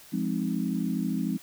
sine chord, F minor seventh, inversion none, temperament equal, 174.61 / 207.7 / 261.6 / 311.1 Hz, F3 / Ab3 / C4 / Eb4, 0 / 0 / 0 / 0 cents, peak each -31 / -30 / -31 / -35 dBFS, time 0.12-1.38 s, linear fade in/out 20 ms, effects white hiss -51 dBFS RMS until 1.42 s

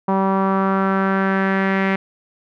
sawtooth tone with low-pass filter sweep, 192.9 Hz, G3, 28 cents flat, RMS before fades -18 dBFS, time 0.08-1.96 s, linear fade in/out 5 ms, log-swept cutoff 980 to 2100 Hz, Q 3.3, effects none

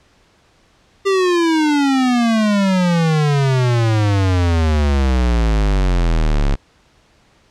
square exponential sweep, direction down, 398 to 33.86 Hz, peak -13 dBFS, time 1.05-6.56 s, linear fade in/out 20 ms, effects pink hiss -54 dBFS RMS until 7.5 s + low-pass 6000 Hz 12 dB/octave

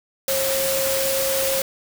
sine tone in noise, 538 Hz, C5, 48 cents sharp, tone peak -22 dBFS, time 0.28-1.62 s, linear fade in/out 2 ms, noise white, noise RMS -24 dBFS, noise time 0.28-1.62 s, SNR -1 dB, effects none

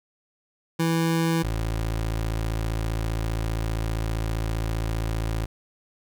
25% pulse tone pair in turn, 164.81 / 55.16 Hz, E3 / A1, 0 / +5 cents, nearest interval octave + perfect fifth, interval 1895 cents, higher first, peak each -17 / -21 dBFS, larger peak first, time 0.79-1.43 / 1.43-5.46 s, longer second, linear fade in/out 10 ms, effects none

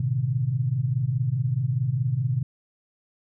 sine tone cluster, 109.7 / 126.1 / 150.9 Hz, A2 / B2 / D3, -5 / +36 / +47 cents, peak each -30 / -23 / -29 dBFS, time 0-2.43 s, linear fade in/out 5 ms, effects none

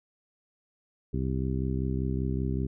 harmonic tone, 65.2 Hz, C2, 5 cents flat, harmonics 1 / 2 / 3 / 4 / 5 / 6, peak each -31 / -31 / -34 / -36 / -39 / -38 dBFS, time 1.13-2.67 s, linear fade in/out 10 ms, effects none

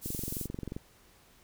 pink high-pass noise, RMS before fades -39 dBFS, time 0.01-0.48 s, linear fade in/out 50 ms, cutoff 10000 Hz, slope 12 dB/octave
click train, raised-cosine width 3 ms, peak -24 dBFS, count 17, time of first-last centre 0.06-0.765 s, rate 22.7 Hz
effects pink hiss -61 dBFS RMS until 1.43 s

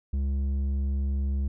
square tone with low-pass filter, 68.7 Hz, C#2, 15 cents flat, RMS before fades -27 dBFS, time 0.13-1.48 s, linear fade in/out 5 ms, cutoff 170 Hz, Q 0.84, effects none

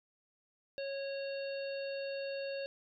harmonic tone with a mistuned harmonic, 550 Hz, C#5, 14 cents flat, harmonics 1 / 3 / 5 / 7 / 8, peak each -37 / -50 / -48 / -55 / -50 dBFS, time 0.78-2.66 s, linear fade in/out 0 ms, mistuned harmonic 7, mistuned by -64 cents, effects none

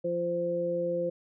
harmonic tone, 173 Hz, F3, 16 cents flat, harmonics 1 / 2 / 3, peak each -37 / -35 / -28 dBFS, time 0.04-1.1 s, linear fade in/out 10 ms, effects none

